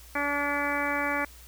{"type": "harmonic tone", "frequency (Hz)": 287.3, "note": "D4", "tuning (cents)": -38, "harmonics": [1, 2, 3, 4, 5, 6, 7, 8], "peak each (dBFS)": [-34, -34, -34, -34, -34, -34, -34, -34], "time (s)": [0.15, 1.25], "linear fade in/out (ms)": 5, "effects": ["added 60 Hz sine -49 dBFS peak until 1.47 s", "white hiss -52 dBFS RMS until 1.47 s"]}